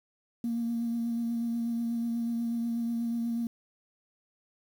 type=tone with vibrato; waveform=sine; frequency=233.1 Hz; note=A#3; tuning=in tune; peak=-27 dBFS; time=0.44-3.47 s; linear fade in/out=2 ms; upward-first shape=sine; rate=8.2 Hz; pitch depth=18 cents each way; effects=tanh soft clip ceiling -24 dBFS + 9-bit